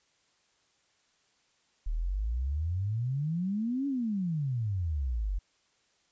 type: exponential two-way sweep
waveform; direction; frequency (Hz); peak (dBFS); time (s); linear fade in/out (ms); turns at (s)
sine; up then down; 36.25 to 285.3 to 43.76; -28; 1.86-5.39; 10; 3.87
effects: white hiss -70 dBFS RMS until 6.11 s + resampled to 16000 Hz